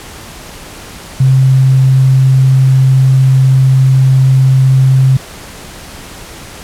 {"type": "tone", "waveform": "sine", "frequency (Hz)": 132.1, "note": "C3", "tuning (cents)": 17, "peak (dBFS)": -4, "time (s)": [1.2, 5.17], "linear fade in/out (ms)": 5, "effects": ["pink hiss -30 dBFS RMS until 6.63 s", "low-pass 12000 Hz 12 dB/octave"]}